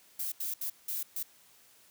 violet noise bursts at uneven times, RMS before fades -35 dBFS, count 5, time 0.19-0.32 / 0.4-0.54 / 0.61-0.7 / 0.88-1.03 / 1.16-1.23 s, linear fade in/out 5 ms, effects white hiss -61 dBFS RMS until 1.9 s + high-pass 80 Hz 12 dB/octave

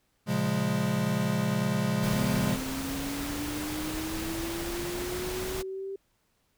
square chord, Bb minor seventh, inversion none, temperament equal with one note detuned, 116.54 / 138.59 / 176.95 / 207.7 Hz, Bb2 / Db3 / F3 / Ab3, 0 / 0 / +23 / 0 cents, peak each -35 / -32 / -32 / -30 dBFS, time 0.26-2.58 s, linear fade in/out 50 ms
pink noise, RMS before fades -36 dBFS, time 2.02-5.63 s, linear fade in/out 20 ms
sine linear sweep, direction up, 243.1 to 392 Hz, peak -33 dBFS, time 2.15-5.96 s, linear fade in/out 5 ms
effects pink hiss -72 dBFS RMS until 6.57 s

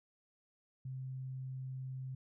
sine tone, 130.81 Hz, C3, in tune, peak -40 dBFS, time 0.85-2.15 s, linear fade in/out 5 ms, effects none

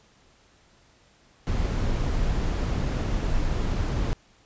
brown noise, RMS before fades -25 dBFS, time 1.47-4.13 s, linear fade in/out 0 ms, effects pink hiss -59 dBFS RMS until 4.45 s + resampled to 16000 Hz

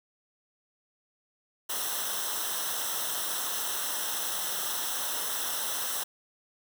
white noise with comb filter, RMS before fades -32 dBFS, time 1.69-6.04 s, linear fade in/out 10 ms, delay 0.43 ms, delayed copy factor -0.8, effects none

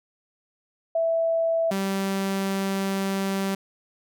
sine / sawtooth tone pair in turn, 659.3 / 194.54 Hz, E5 / G3, 0 / -13 cents, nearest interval octave + major sixth, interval 2113 cents, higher first, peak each -20 dBFS, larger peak neither, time 0.95-1.71 / 1.71-3.55 s, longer second, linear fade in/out 5 ms, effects none

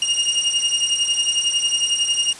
sawtooth beating tone pair, 2841 / 2852 Hz, F7 / F7, +29 / +36 cents, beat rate 11 Hz, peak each -17 dBFS, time 0.02-2.33 s, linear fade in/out 2 ms, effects white hiss -38 dBFS RMS until 2.39 s + resampled to 22050 Hz

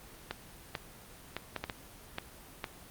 clicks, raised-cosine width 0.3 ms, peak -18 dBFS, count 8, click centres 0.31 / 0.752 / 1.366 / 1.563 / 1.64 / 1.698 / 2.184 / 2.642 s, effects pink hiss -52 dBFS RMS until 2.9 s + Opus 24 kbps

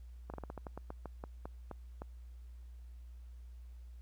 slowing click train, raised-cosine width 1 ms, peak -29 dBFS, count 14, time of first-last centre 0.3-2.019 s, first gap 38 ms, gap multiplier 1.19, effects added 60 Hz sine -48 dBFS peak until 4.01 s + pink hiss -74 dBFS RMS until 4.01 s

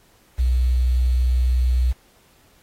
sine tone with quantisation, 62.3 Hz, B1, 16 cents sharp, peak -15 dBFS, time 0.38-1.93 s, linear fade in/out 20 ms, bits 7, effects pink hiss -57 dBFS RMS until 2.62 s + AAC 48 kbps

